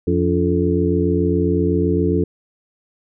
harmonic tone with a mistuned harmonic, 87.31 Hz, F2, in tune, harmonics 1 / 2 / 3 / 4 / 5, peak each -21 / -21 / -21 / -21 / -21 dBFS, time 0.07-2.24 s, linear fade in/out 5 ms, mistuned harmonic 3, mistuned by +130 cents, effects none

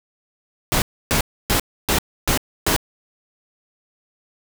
pink noise bursts, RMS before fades -18 dBFS, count 6, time 0.72-2.764 s, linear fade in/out 0 ms, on 99 ms, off 290 ms, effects none

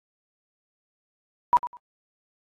sine tone with echo, 973 Hz, B5, 26 cents flat, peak -13 dBFS, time 1.53-1.57 s, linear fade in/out 0 ms, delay 100 ms, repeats 2, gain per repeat -14 dB, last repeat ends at 1.77 s, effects AAC 32 kbps

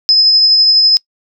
sine tone with tremolo, 5100 Hz, D#8, 42 cents sharp, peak -4 dBFS, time 0.09-0.97 s, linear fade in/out 0 ms, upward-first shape triangle, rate 12 Hz, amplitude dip 30%, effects noise-tail reverb RT60 0.1 s tail -24 dB re dry

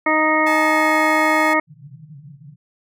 harmonic tone, 311.1 Hz, D#4, in tune, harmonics 1 / 2 / 3 / 4 / 6 / 7, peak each -21 / -21 / -21 / -21 / -21 / -21 dBFS, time 0.06-1.6 s, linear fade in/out 5 ms
sawtooth tone with pitch glide, 863 to 853.1 Hz, A5 to G#5, -34 to +46 cents, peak -21 dBFS, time 0.46-1.54 s, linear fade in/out 10 ms, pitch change -20 cents, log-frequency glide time 0.57-0.97 s
white band-pass noise, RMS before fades -41 dBFS, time 1.67-2.56 s, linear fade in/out 20 ms, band 130 to 160 Hz, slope 96 dB/octave
effects none

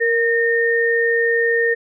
sine tone pair together, 466.2 / 1832.8 Hz, A#4 / A#6, 0 / -30 cents, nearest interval 2 octaves, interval 2370 cents, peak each -17 dBFS, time 0-1.75 s, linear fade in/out 20 ms, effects none

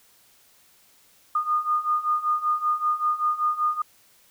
sine beating tone pair, 1220 / 1225.2 Hz, D#6 / D#6, -34 / -27 cents, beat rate 5.2 Hz, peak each -26 / -23 dBFS, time 1.35-3.82 s, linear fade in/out 5 ms, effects white hiss -58 dBFS RMS until 4.3 s

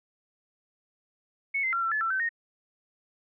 sine tone with pitch steps, 2207 / 2072 / 1371 / 1344 / 1725 / 1340 / 1538 / 1855 Hz, C#7 / C7 / F6 / E6 / A6 / E6 / G6 / A#6, -8 / -17 / -32 / +33 / -35 / +28 / -33 / -9 cents, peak -25 dBFS, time 1.54-2.292 s, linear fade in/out 10 ms, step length 94 ms, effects none

